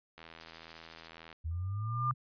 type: click train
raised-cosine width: 0.3 ms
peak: -33 dBFS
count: 95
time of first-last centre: 0.18-1.328 s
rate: 81.9 Hz
type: noise with tremolo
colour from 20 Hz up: violet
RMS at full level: -39 dBFS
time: 0.4-1.08 s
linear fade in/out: 10 ms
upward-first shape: sine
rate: 14 Hz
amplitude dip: 75%
type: linear sweep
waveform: sine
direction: up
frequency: 77.78 to 130.81 Hz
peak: -33 dBFS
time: 1.44-2.14 s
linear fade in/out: 20 ms
type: tone with exponential growth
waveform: sine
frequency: 1200 Hz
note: D6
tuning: 37 cents sharp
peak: -27 dBFS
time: 1.51-2.11 s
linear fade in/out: 1 ms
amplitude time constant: 130 ms
effects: resampled to 11025 Hz